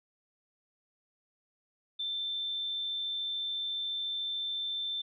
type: tone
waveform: sine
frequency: 3553 Hz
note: A7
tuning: 16 cents sharp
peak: -32 dBFS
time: 1.99-5.02 s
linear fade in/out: 10 ms
effects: none